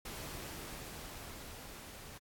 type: noise with level ramp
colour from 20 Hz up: pink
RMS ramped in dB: -44 to -51 dBFS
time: 0.05-2.18 s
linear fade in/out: 5 ms
effects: AAC 64 kbps